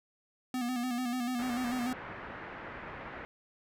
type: tone with vibrato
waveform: square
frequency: 246.9 Hz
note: B3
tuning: in tune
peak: -32 dBFS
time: 0.54-1.93 s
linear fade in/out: 2 ms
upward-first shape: square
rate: 6.8 Hz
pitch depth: 50 cents each way
type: low-pass noise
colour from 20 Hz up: white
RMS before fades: -44 dBFS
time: 1.39-3.25 s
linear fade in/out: 0 ms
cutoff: 1900 Hz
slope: 24 dB/octave
effects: none